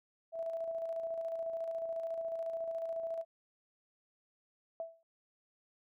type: tone with tremolo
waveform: sine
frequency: 659.3 Hz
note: E5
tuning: in tune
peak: -34 dBFS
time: 0.32-3.25 s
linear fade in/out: 50 ms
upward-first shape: square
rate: 14 Hz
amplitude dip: 35%
type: tone with exponential decay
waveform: sine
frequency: 659.3 Hz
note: E5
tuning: in tune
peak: -34 dBFS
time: 4.8-5.03 s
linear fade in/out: 1 ms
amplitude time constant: 49 ms
effects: none